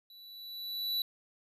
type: tone with level ramp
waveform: square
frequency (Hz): 3951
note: B7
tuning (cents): 0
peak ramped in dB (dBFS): -53 to -29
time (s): 0.1-1.02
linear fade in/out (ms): 2
effects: resampled to 32000 Hz